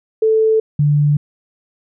sine tone pair in turn, 440 / 146.83 Hz, A4 / D3, 0 / 0 cents, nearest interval octave + perfect fifth, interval 1900 cents, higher first, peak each -10 dBFS, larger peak neither, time 0.22-0.6 / 0.79-1.17 s, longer neither, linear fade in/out 5 ms, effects none

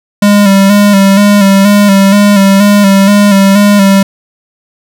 square tone with vibrato, 200 Hz, G3, 35 cents sharp, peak -3 dBFS, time 0.22-4.03 s, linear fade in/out 5 ms, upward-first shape square, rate 2.1 Hz, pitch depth 39 cents each way, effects none

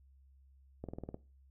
slowing click train, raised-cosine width 2 ms, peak -28 dBFS, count 7, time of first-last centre 0.84-1.144 s, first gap 47 ms, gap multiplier 1.03, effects noise-tail reverb RT60 0.3 s tail -19 dB re dry + added 67 Hz sine -60 dBFS peak until 1.5 s

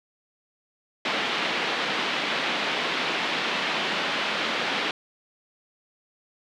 white band-pass noise, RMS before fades -27 dBFS, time 1.05-4.91 s, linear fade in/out 2 ms, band 180 to 3500 Hz, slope 24 dB/octave, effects none

